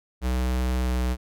square tone with pitch glide, 62.9 to 62.36 Hz, B1 to B1, +32 to +17 cents, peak -23 dBFS, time 0.21-1.17 s, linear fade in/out 50 ms, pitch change -15 cents, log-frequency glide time 0.82-0.9 s, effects none

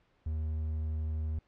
triangle tone, 78 Hz, D#2, 5 cents sharp, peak -29 dBFS, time 0.26-1.39 s, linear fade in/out 5 ms, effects pink hiss -70 dBFS RMS until 1.47 s + low-pass 3000 Hz 12 dB/octave

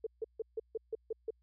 sine tone bursts, 444.9 Hz, A4, 19 cents sharp, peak -33 dBFS, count 8, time 0.04-1.306 s, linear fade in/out 5 ms, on 27 ms, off 150 ms, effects added 60 Hz sine -68 dBFS peak until 1.42 s

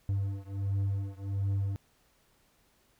triangle beating tone pair, 98 / 99.4 Hz, G2 / G2, 0 / +25 cents, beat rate 1.4 Hz, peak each -30 / -31 dBFS, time 0.09-1.76 s, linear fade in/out 0 ms, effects pink hiss -68 dBFS RMS until 2.99 s

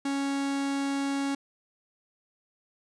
45% pulse tone, 277.2 Hz, C#4, in tune, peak -27 dBFS, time 0.05-1.35 s, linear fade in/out 5 ms, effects resampled to 22050 Hz

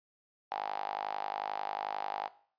sawtooth tone with high-pass filter, 51.2 Hz, G#1, 24 cents flat, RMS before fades -37 dBFS, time 0.51-2.28 s, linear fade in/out 5 ms, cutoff 800 Hz, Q 9.1, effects noise-tail reverb RT60 0.5 s tail -18 dB re dry + resampled to 11025 Hz

